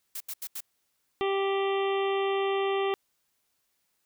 blue noise bursts, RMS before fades -36 dBFS, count 4, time 0.15-0.606 s, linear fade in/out 5 ms, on 54 ms, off 80 ms
harmonic tone, 392 Hz, G4, in tune, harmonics 1 / 2 / 3 / 5 / 6 / 7 / 8 / 9, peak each -26 / -33 / -35 / -40 / -43 / -41 / -41 / -47 dBFS, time 1.21-2.94 s, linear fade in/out 0 ms
effects white hiss -75 dBFS RMS until 4.05 s

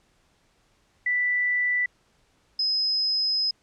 sine tone pair in turn, 1975.5 / 5080 Hz, B6 / D#8, 0 / +35 cents, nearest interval octave + major third, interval 1635 cents, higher second, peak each -21 dBFS, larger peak neither, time 1.06-1.86 / 2.59-3.51 s, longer second, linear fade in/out 5 ms, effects pink hiss -65 dBFS RMS until 3.62 s + low-pass 8000 Hz 12 dB/octave

